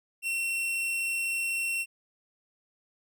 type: tone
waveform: 45% pulse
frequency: 2716 Hz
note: F7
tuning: 49 cents flat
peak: -28 dBFS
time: 0.22-1.86 s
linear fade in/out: 50 ms
effects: none